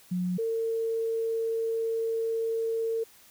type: tone pair in turn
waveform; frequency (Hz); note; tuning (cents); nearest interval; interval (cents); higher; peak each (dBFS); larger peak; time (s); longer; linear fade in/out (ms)
sine; 180.5 / 453; F#3 / A#4; -43 / -50; octave + major third; 1593; second; -26 / -26; neither; 0.11-0.38 / 0.38-3.04; second; 10
effects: white hiss -56 dBFS RMS until 3.3 s